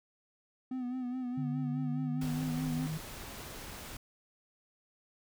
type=tone with vibrato; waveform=triangle; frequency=251.5 Hz; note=B3; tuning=32 cents sharp; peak=-32 dBFS; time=0.71-2.87 s; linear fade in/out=5 ms; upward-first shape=sine; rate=4.8 Hz; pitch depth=51 cents each way
type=tone with pitch glide; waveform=sine; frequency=146.83 to 156.46 Hz; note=D3 to D#3; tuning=0 to +10 cents; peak=-34 dBFS; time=1.37-2.98 s; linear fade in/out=10 ms; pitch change=+110 cents; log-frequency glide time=1.67-2.52 s
type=noise; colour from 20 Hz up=pink; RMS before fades=-45 dBFS; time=2.21-3.97 s; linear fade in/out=5 ms
effects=none